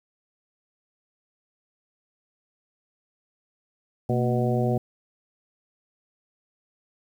harmonic tone with a mistuned harmonic, 123.47 Hz, B2, in tune, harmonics 1 / 2 / 3 / 4 / 5 / 6, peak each -24 / -27 / -29 / -30 / -31 / -32 dBFS, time 4.09-4.78 s, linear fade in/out 5 ms, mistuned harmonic 2, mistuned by -110 cents, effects 9-bit

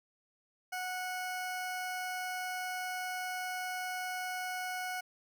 20% pulse tone, 735 Hz, F#5, 12 cents flat, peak -31 dBFS, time 0.72-5.01 s, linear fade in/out 10 ms, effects none

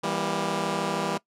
10% pulse chord, E diminished, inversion none, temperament just, 164.81 / 197.78 / 237.3 Hz, E3 / G3 / Bb3, 0 / +16 / +31 cents, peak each -22 / -21 / -25 dBFS, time 0.03-1.18 s, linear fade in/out 10 ms, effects noise-tail reverb RT60 0.1 s tail -21 dB re dry + low-pass 9000 Hz 12 dB/octave

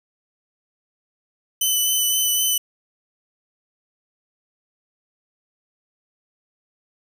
10% pulse tone with vibrato, 3010 Hz, F#7, 29 cents sharp, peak -10 dBFS, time 1.61-2.58 s, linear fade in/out 5 ms, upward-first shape sine, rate 3.9 Hz, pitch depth 18 cents each way, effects 8-bit

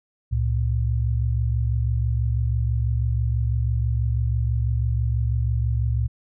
sine tone pair together, 68.3 / 114.4 Hz, C#2 / A#2, -25 / -32 cents, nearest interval major sixth, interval 893 cents, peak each -22 dBFS, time 0.31-6.08 s, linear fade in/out 20 ms, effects none

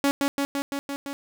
sawtooth tone with echo, 280 Hz, C#4, 18 cents sharp, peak -15 dBFS, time 0.04-0.11 s, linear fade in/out 0 ms, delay 170 ms, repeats 6, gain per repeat -2 dB, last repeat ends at 1.13 s, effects none

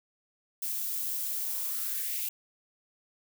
violet noise with high-pass filter sweep, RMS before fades -33 dBFS, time 0.62-2.29 s, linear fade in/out 5 ms, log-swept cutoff 210 to 2700 Hz, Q 3.9, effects none

